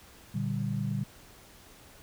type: chord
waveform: sine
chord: G minor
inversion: first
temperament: just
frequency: 117.6 / 147 / 196 Hz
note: Bb2 / D3 / G3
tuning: +16 / +2 / 0 cents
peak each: -33 dBFS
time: 0.34-1.04 s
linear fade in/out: 10 ms
effects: pink hiss -54 dBFS RMS until 2.02 s